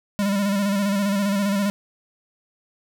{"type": "tone with vibrato", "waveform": "square", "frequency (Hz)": 200.1, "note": "G3", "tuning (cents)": 36, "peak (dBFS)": -20, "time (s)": [0.19, 1.7], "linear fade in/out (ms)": 0, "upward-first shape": "square", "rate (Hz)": 15, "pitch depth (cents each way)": 41, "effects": []}